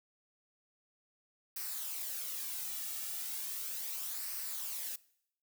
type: noise with flanger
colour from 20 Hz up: blue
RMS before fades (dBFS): -40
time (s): 1.56-4.96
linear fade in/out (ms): 5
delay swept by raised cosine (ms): 0.28 to 1.98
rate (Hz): 0.36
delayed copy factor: -0.5
effects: noise-tail reverb RT60 0.7 s tail -21 dB re dry